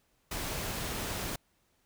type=noise; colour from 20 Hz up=pink; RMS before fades=-36 dBFS; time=0.31-1.36 s; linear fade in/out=5 ms; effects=pink hiss -72 dBFS RMS until 1.85 s